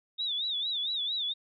sine tone with vibrato, 3649 Hz, A#7, 38 cents flat, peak -29 dBFS, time 0.18-1.34 s, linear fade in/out 20 ms, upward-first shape sine, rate 4.4 Hz, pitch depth 130 cents each way, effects none

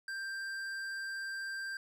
triangle tone with hard clipping, 1579 Hz, G6, 12 cents sharp, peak -39 dBFS, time 0.08-1.77 s, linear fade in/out 2 ms, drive 14 dB, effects none

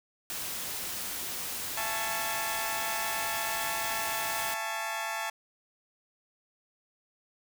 white noise, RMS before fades -36 dBFS, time 0.3-4.54 s, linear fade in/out 0 ms
20% pulse chord, A major seventh, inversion second, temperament equal with one note detuned, 675.1 / 830.6 / 880 / 1108.7 Hz, E5 / G#5 / A5 / C#6, +41 / 0 / 0 / 0 cents, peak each -33 / -36 / -30 / -35 dBFS, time 1.77-5.3 s, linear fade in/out 5 ms
effects none

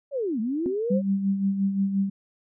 sine linear two-way sweep, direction down then up, 587.3 to 207.7 to 554 Hz, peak -24 dBFS, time 0.11-1.02 s, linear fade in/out 50 ms, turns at 0.4 s
sine tone with exponential decay, 261.6 Hz, C4, in tune, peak -21 dBFS, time 0.66-0.79 s, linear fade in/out 1 ms, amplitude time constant 27 ms
sine tone with tremolo, 196.1 Hz, G3, 1 cent sharp, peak -19 dBFS, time 0.9-2.1 s, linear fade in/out 10 ms, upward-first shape sine, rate 5.7 Hz, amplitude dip 55%
effects none

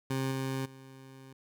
20% pulse tone with level steps, 133.2 Hz, C3, 31 cents sharp, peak -25 / -27 / -44 dBFS, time 0.1-1.33 s, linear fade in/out 5 ms, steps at 0.31 / 0.65 s, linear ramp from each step 10 ms, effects none

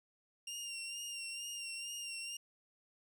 20% pulse tone with vibrato, 2784 Hz, F7, 6 cents flat, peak -36 dBFS, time 0.47-2.37 s, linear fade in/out 5 ms, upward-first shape sine, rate 2.2 Hz, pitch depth 37 cents each way, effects none

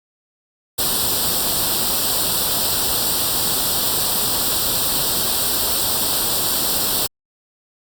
white noise with comb filter, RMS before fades -19 dBFS, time 0.78-7.07 s, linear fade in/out 10 ms, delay 0.23 ms, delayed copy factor +0.8, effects Opus 48 kbps

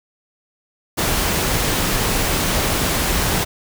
pink noise, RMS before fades -19 dBFS, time 0.97-3.45 s, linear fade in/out 20 ms, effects none

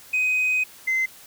sine tone pair in turn, 2510 / 2064 Hz, D#7 / C7, +15 / -24 cents, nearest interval minor third, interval 339 cents, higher first, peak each -17 / -18 dBFS, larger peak first, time 0.13-0.64 / 0.87-1.06 s, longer first, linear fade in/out 10 ms, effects tanh soft clip ceiling -17 dBFS + white hiss -47 dBFS RMS until 1.26 s

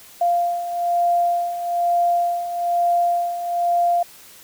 sine beating tone pair, 695 / 696.1 Hz, F5 / F5, -9 / -6 cents, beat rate 1.1 Hz, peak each -24 / -18 dBFS, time 0.21-4.03 s, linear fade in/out 5 ms, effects white hiss -45 dBFS RMS until 4.43 s

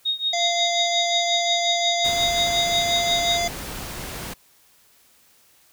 sine tone with tremolo, 3729 Hz, A#7, in tune, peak -18 dBFS, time 0.05-3.38 s, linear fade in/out 10 ms, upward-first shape triangle, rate 5.6 Hz, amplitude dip 95%
harmonic tone, 691 Hz, F5, 19 cents flat, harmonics 1 / 3 / 5 / 7 / 9 / 10, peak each -23 / -28 / -30 / -31 / -33 / -33 dBFS, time 0.33-3.48 s, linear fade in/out 5 ms
pink noise, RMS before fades -33 dBFS, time 2.04-4.34 s, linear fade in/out 10 ms
effects white hiss -57 dBFS RMS until 5.72 s

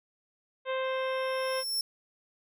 harmonic tone, 523.3 Hz, C5, in tune, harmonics 1 / 2 / 3 / 4 / 5 / 6 / 7, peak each -30 / -36 / -40 / -42 / -44 / -46 / -47 dBFS, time 0.65-1.64 s, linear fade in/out 50 ms
sawtooth tone with exponential growth, 5400 Hz, E8, 41 cents sharp, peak -24 dBFS, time 0.84-1.81 s, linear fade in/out 2 ms, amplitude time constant 210 ms
effects none

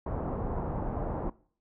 pink low-pass noise, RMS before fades -33 dBFS, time 0.06-1.3 s, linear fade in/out 5 ms, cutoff 1000 Hz, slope 24 dB/octave, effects noise-tail reverb RT60 0.5 s tail -21 dB re dry

